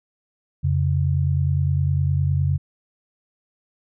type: tone pair together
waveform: sine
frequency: 88.76 / 138.59 Hz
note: F2 / C#3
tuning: +29 / 0 cents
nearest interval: minor sixth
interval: 771 cents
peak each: -20 dBFS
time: 0.63-2.58 s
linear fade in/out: 20 ms
effects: none